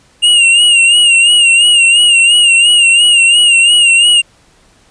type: tone with vibrato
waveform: square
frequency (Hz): 2814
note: F7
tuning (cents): +12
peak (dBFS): -5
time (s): 0.22-4.22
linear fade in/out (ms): 20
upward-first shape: sine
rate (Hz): 2.9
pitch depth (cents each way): 64
effects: pink hiss -48 dBFS RMS until 4.9 s + resampled to 22050 Hz